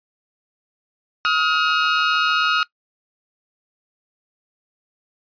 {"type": "tone pair together", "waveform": "sawtooth", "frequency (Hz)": [1269, 1424.4], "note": ["D#6", "F6"], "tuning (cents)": [34, 34], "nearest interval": "major second", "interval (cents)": 200, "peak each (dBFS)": -15, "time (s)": [1.25, 2.63], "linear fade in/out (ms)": 0, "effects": ["noise-tail reverb RT60 0.1 s tail -21 dB re dry", "resampled to 11025 Hz"]}